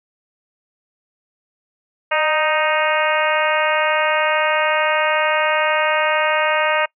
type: harmonic tone with a mistuned harmonic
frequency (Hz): 311.1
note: D#4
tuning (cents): 0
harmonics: 2 / 3 / 4 / 5 / 6 / 7 / 8 / 9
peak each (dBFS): -20 / -22 / -23 / -24 / -25 / -25 / -26 / -27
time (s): 2.11-6.86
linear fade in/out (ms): 10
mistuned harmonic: 2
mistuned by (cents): -36
effects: noise-tail reverb RT60 0.1 s tail -24 dB re dry